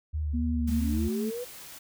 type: tone with vibrato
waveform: sine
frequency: 75.1 Hz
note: D2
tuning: 39 cents sharp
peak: -27 dBFS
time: 0.13-1.09 s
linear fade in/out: 20 ms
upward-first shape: sine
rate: 3.6 Hz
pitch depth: 46 cents each way
type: tone with pitch glide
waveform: sine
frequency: 239.9 to 221.3 Hz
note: A#3 to A3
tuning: +50 to +10 cents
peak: -28 dBFS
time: 0.33-1.31 s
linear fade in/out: 20 ms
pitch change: -140 cents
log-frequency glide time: 0.57-1 s
type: linear sweep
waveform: sine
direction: up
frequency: 196 to 505 Hz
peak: -32 dBFS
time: 0.67-1.45 s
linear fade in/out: 20 ms
type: noise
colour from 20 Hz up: white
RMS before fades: -45 dBFS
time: 0.67-1.79 s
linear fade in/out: 10 ms
effects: none